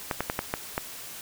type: clicks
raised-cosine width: 0.5 ms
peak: -11 dBFS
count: 6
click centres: 0.112 / 0.206 / 0.299 / 0.391 / 0.539 / 0.779 s
effects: white hiss -41 dBFS RMS until 1.21 s